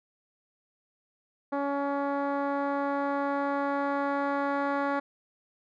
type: tone with low-pass filter sweep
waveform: 10% pulse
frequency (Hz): 281.4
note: C#4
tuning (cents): +26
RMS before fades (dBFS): -29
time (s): 1.52-5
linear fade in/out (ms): 10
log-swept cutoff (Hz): 930 to 1500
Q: 0.81
effects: none